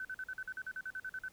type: tone bursts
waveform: sine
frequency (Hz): 1520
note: F#6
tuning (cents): +46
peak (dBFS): -38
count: 14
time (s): 0-1.284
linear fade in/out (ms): 2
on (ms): 49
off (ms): 46
effects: pink hiss -64 dBFS RMS until 1.32 s